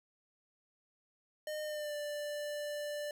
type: tone with pitch glide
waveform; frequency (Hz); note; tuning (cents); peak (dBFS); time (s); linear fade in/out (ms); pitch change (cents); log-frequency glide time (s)
square; 610 to 589.6; D#5 to D5; -34 to +7; -38; 1.47-3.11; 2; -59; 1.63-1.95
effects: none